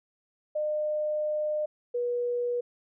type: tone pair in turn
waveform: sine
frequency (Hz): 606 / 484.5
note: D#5 / B4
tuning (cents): -46 / -33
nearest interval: major third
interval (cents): 387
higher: first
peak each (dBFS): -26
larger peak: neither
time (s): 0.55-1.66 / 1.94-2.61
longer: first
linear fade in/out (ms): 10
effects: none